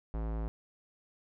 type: tone with low-pass filter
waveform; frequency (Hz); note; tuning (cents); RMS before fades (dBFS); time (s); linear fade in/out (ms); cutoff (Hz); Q
square; 55; A1; 0; -35; 0.14-0.48; 0; 1000; 0.9
effects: none